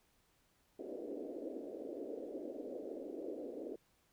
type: band-pass noise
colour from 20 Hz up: pink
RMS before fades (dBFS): -45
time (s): 0.79-3.76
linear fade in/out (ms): 5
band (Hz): 270 to 580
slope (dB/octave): 48
effects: pink hiss -74 dBFS RMS until 4.12 s